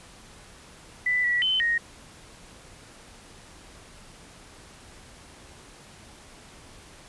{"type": "tone with pitch steps", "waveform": "sine", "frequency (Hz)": [1988, 1942, 3057, 1869], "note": ["B6", "B6", "G7", "A#6"], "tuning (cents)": [11, -30, -44, 4], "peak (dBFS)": -21, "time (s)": [1.06, 1.78], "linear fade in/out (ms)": 5, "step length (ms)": 180, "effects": ["pink hiss -49 dBFS RMS until 7.08 s", "resampled to 24000 Hz"]}